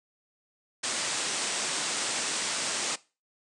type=low-pass noise; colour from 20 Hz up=white; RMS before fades=-31 dBFS; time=0.83-2.96 s; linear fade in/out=10 ms; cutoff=9100 Hz; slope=96 dB/octave; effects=noise-tail reverb RT60 0.3 s tail -20 dB re dry + high-pass 200 Hz 12 dB/octave